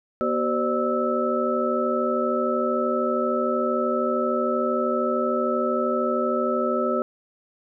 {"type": "tone cluster", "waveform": "sine", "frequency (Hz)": [241, 379.8, 522, 595, 1308], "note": ["B3", "F#4", "C5", "D5", "E6"], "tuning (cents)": [-42, 45, -4, 22, -14], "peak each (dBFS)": -27, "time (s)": [0.21, 7.02], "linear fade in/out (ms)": 0, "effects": []}